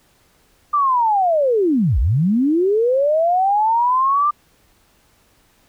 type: linear two-way sweep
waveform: sine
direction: down then up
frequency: 1200 to 48.32 to 1200 Hz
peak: -13 dBFS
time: 0.73-4.31 s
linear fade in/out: 10 ms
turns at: 1.99 s
effects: pink hiss -57 dBFS RMS until 5.68 s